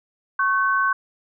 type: tone pair together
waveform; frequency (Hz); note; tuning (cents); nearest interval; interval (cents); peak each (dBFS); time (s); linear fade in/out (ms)
sine; 1100 / 1526.4; C#6 / G6; -14 / -47; tritone; 567; -20; 0.39-0.93; 5
effects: none